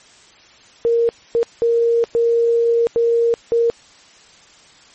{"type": "tone bursts at uneven times", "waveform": "sine", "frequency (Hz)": 466.2, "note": "A#4", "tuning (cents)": 0, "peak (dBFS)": -12, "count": 6, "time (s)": [[0.85, 1.09], [1.35, 1.43], [1.62, 2.04], [2.15, 2.87], [2.96, 3.34], [3.52, 3.7]], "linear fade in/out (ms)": 0, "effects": ["white hiss -47 dBFS RMS until 4.94 s", "MP3 32 kbps"]}